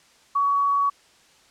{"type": "tone", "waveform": "sine", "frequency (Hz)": 1127, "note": "C#6", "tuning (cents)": 28, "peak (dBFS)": -18, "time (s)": [0.35, 0.9], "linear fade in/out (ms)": 10, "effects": ["white hiss -56 dBFS RMS until 1.5 s", "low-pass 7000 Hz 12 dB/octave"]}